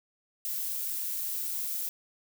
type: noise with amplitude modulation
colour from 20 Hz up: violet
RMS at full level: -32 dBFS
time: 0.45-1.89 s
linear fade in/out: 0 ms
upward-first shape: sine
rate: 173 Hz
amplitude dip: 30%
effects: none